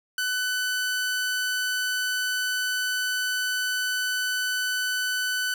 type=tone; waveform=sawtooth; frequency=1500 Hz; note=F#6; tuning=23 cents sharp; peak=-21 dBFS; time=0.18-5.54 s; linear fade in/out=2 ms; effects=none